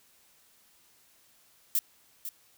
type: noise with echo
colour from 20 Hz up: violet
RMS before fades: -26 dBFS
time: 1.75-1.79 s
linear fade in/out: 0 ms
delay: 500 ms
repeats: 1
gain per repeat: -11 dB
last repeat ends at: 2.29 s
effects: white hiss -63 dBFS RMS until 2.57 s